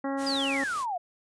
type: harmonic tone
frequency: 274 Hz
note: C#4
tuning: 20 cents flat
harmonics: 1 / 2 / 3 / 4 / 5 / 6 / 7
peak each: -30 / -34 / -36 / -40 / -42 / -46 / -44 dBFS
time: 0.04-0.64 s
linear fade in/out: 5 ms
type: noise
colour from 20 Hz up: white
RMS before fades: -40 dBFS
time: 0.17-0.86 s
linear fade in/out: 50 ms
type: exponential sweep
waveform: sine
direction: down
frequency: 5080 to 674 Hz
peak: -28 dBFS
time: 0.26-0.98 s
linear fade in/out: 10 ms
effects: resampled to 22050 Hz